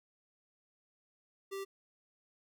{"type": "tone", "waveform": "square", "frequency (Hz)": 391.3, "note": "G4", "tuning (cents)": -3, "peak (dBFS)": -39, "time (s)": [1.51, 1.65], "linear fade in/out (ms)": 20, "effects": []}